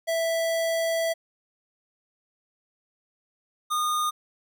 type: tone pair in turn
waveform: square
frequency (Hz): 659.3 / 1224.3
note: E5 / D#6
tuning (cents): 0 / -28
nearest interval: major seventh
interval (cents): 1072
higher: second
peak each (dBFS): -24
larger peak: neither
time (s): 0.07-1.14 / 3.7-4.11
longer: first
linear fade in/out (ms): 20
effects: none